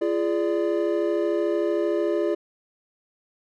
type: chord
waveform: triangle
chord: D diminished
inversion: first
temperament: equal with one note detuned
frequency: 342 / 415.3 / 587.3 Hz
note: F4 / Ab4 / D5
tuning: -36 / 0 / 0 cents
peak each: -22 / -24 / -25 dBFS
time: 0.01-2.35 s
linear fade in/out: 10 ms
effects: none